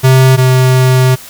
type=tone pair in turn; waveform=square; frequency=130.81 / 129.01 Hz; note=C3 / C3; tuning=0 / -24 cents; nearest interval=unison; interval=24 cents; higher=first; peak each=-4 / -6 dBFS; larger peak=first; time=0.03-0.37 / 0.37-1.16 s; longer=second; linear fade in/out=20 ms; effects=white hiss -32 dBFS RMS until 1.29 s